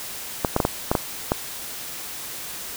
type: clicks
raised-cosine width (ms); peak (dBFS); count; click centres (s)
1; -4; 7; 0.448 / 0.564 / 0.602 / 0.651 / 0.915 / 0.952 / 1.319
effects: white hiss -34 dBFS RMS until 2.76 s